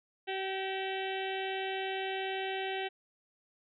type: harmonic tone with a mistuned harmonic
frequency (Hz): 382.7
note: G4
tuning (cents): -42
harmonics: 1 / 2 / 4 / 5 / 6 / 7 / 8 / 9 / 10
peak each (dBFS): -37 / -38 / -44 / -44 / -46 / -44 / -44 / -51 / -51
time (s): 0.27-2.89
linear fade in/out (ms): 20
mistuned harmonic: 4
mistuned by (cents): +22
effects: none